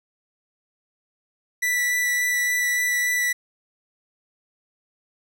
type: tone with vibrato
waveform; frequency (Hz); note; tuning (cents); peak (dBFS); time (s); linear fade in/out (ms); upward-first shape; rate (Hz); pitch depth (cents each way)
45% pulse; 1967; B6; -7; -20; 1.62-3.33; 10; sine; 3.5; 9
effects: none